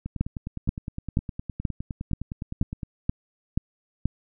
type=two click trains; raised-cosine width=5 ms; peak=-10 / -19 dBFS; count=9 / 28; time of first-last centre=0.21-4.056 / 0.06-2.832 s; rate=2.08 / 9.74 Hz; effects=none